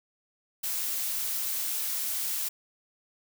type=noise; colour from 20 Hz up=blue; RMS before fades=-31 dBFS; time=0.63-2.49 s; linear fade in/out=10 ms; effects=none